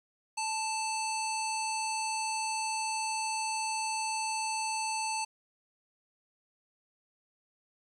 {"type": "harmonic tone with a mistuned harmonic", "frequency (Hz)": 880, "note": "A5", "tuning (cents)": 0, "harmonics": [1, 3, 5, 7, 9, 10], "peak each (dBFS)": [-33, -38, -40, -41, -43, -43], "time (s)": [0.37, 5.25], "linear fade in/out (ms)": 10, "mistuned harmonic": 5, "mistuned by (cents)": 26, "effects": ["10-bit"]}